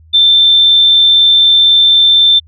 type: tone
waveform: sine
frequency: 3558 Hz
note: A7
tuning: 19 cents sharp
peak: -4 dBFS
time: 0.13-2.4 s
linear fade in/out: 20 ms
effects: added 80 Hz sine -39 dBFS peak until 2.47 s